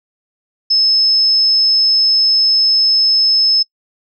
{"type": "tone", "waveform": "sine", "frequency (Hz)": 5210, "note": "E8", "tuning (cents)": -21, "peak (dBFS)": -9, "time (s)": [0.7, 3.63], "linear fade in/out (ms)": 10, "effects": ["noise-tail reverb RT60 0.1 s tail -23 dB re dry"]}